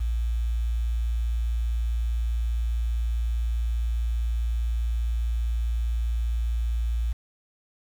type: tone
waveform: sine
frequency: 57.6 Hz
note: A#1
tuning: 20 cents flat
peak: -22 dBFS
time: 0-7.13 s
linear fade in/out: 10 ms
effects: tanh soft clip ceiling -18 dBFS + 8-bit